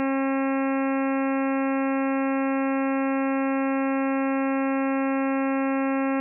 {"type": "harmonic tone", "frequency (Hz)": 270, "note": "C#4", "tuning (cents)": -45, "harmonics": [1, 2, 3, 4, 5, 6, 7, 8, 9, 10], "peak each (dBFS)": [-23, -29, -33, -35, -37, -39, -40, -41, -42, -43], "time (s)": [0, 6.2], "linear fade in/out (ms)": 0, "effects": []}